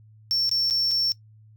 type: tone with dropouts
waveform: triangle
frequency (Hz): 5440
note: F8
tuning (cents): -46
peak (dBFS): -19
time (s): 0.31-1.12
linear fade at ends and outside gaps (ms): 0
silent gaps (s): 0.493-0.514 / 0.7-0.708 / 0.911-0.915
effects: noise-tail reverb RT60 0.1 s tail -19 dB re dry + added 108 Hz sine -49 dBFS peak until 1.56 s